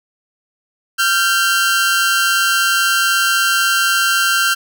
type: tone pair together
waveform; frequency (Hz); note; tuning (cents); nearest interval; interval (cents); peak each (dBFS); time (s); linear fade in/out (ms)
sawtooth; 1380.2 / 1564; F6 / G6; -21 / -4; major second; 217; -12; 0.98-4.55; 20
effects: none